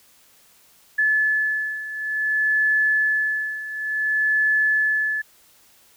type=beating tone pair; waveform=sine; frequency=1726 / 1726.56 Hz; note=A6 / A6; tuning=-34 / -33 cents; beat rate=0.56 Hz; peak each=-24 / -20 dBFS; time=0.98-5.22 s; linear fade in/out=10 ms; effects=white hiss -55 dBFS RMS until 5.96 s